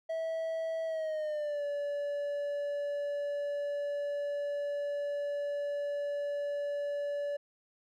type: tone with pitch glide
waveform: triangle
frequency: 650 to 575.7 Hz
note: E5 to D5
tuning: -24 to -35 cents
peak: -30 dBFS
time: 0.09-7.37 s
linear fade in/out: 10 ms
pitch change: -211 cents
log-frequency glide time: 0.86-1.64 s
effects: none